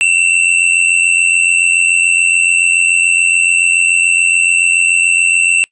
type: tone pair together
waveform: square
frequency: 2651 / 2738 Hz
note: E7 / F7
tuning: +9 / -35 cents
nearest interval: minor second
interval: 56 cents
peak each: -12 dBFS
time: 0.01-5.64 s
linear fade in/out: 0 ms
effects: noise-tail reverb RT60 0.1 s tail -24 dB re dry + resampled to 22050 Hz